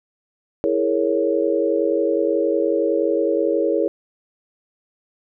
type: chord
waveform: sine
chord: A# half-diminished seventh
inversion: second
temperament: equal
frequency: 329.6 / 415.3 / 466.2 / 554.4 Hz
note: E4 / G#4 / A#4 / C#5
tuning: 0 / 0 / 0 / 0 cents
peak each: -22 dBFS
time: 0.64-3.88 s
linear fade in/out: 0 ms
effects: none